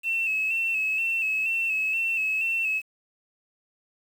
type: tone with vibrato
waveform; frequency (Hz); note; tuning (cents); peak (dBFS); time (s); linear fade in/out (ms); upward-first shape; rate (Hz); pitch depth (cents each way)
sine; 2637; E7; 0; -22; 0.03-2.82; 50; square; 2.1; 38
effects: tanh soft clip ceiling -19 dBFS + 8-bit